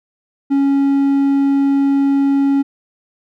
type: tone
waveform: triangle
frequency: 277.2 Hz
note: C#4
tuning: in tune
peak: -9 dBFS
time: 0.5-2.63 s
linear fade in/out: 20 ms
effects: none